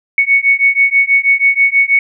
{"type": "beating tone pair", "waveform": "sine", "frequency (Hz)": [2217, 2223.2], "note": ["C#7", "C#7"], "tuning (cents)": [0, 4], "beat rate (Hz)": 6.2, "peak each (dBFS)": -11, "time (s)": [0.18, 1.99], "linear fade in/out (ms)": 2, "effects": []}